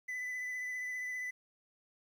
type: tone with vibrato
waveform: triangle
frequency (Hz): 2000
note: B6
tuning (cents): +21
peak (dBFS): -35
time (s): 0.08-1.31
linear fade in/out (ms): 10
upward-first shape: triangle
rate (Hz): 15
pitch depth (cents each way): 19
effects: 11-bit